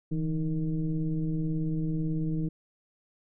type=tone with frequency modulation; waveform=sine; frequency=161.1 Hz; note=E3; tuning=39 cents flat; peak=-26 dBFS; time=0.11-2.49 s; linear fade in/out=10 ms; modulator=152 Hz; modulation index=0.99; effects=none